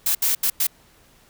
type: noise bursts at uneven times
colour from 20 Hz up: blue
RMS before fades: -20 dBFS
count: 4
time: 0.06-0.15 / 0.22-0.35 / 0.43-0.5 / 0.6-0.67 s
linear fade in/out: 5 ms
effects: pink hiss -55 dBFS RMS until 1.29 s